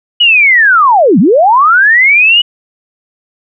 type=linear two-way sweep; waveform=sine; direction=down then up; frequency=2960 to 159.3 to 2960 Hz; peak=-3 dBFS; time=0.2-2.42 s; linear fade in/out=10 ms; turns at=1.19 s; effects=none